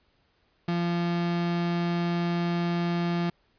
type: tone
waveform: 35% pulse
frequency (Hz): 172.3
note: F3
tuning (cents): -23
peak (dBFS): -23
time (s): 0.68-3.3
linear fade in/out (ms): 5
effects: pink hiss -68 dBFS RMS until 3.58 s + resampled to 11025 Hz